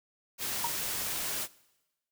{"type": "noise", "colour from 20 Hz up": "white", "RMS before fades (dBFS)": -34, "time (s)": [0.38, 1.48], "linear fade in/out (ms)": 50}
{"type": "tone with exponential decay", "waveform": "sine", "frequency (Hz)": 942, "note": "A#5", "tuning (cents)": 18, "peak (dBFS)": -25, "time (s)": [0.64, 0.73], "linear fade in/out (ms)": 5, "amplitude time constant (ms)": 18}
{"effects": ["noise-tail reverb RT60 1.0 s tail -21 dB re dry"]}